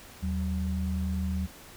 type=tone pair together; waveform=sine; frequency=78.4 / 187.6 Hz; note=D#2 / F#3; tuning=+14 / +24 cents; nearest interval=octave + minor third; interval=1510 cents; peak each=-29 / -31 dBFS; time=0.22-1.47 s; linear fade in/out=20 ms; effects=pink hiss -49 dBFS RMS until 1.76 s